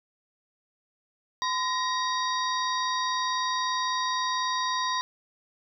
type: harmonic tone with a mistuned harmonic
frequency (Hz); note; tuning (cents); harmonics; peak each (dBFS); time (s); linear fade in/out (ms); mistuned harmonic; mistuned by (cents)
941; A#5; +16; 1 / 2 / 4 / 5 / 6; -27 / -34 / -33 / -37 / -40; 1.42-5.01; 0; 1; +140
effects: none